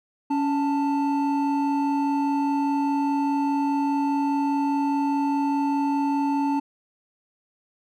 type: tone pair together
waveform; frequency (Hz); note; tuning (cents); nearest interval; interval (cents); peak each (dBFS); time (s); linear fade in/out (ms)
triangle; 280.3 / 885.8; C#4 / A5; +19 / +11; octave + minor sixth; 1992; -20 / -24; 0.3-6.6; 10
effects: none